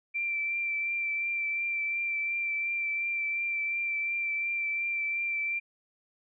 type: tone with vibrato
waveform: sine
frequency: 2349 Hz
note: D7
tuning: in tune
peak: -28 dBFS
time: 0.14-5.6 s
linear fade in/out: 20 ms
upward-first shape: triangle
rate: 2.8 Hz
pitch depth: 22 cents each way
effects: none